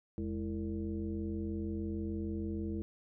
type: tone with frequency modulation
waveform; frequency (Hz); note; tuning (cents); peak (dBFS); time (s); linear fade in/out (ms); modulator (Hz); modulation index
sine; 207.7; G#3; 0; -34; 0.18-2.82; 0; 123; 1.4
effects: none